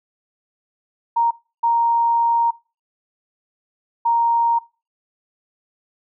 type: tone bursts at uneven times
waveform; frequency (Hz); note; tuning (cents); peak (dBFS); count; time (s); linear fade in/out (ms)
sine; 932.3; A#5; 0; -14; 3; 1.16-1.31 / 1.63-2.51 / 4.05-4.59; 10
effects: noise-tail reverb RT60 0.3 s tail -21 dB re dry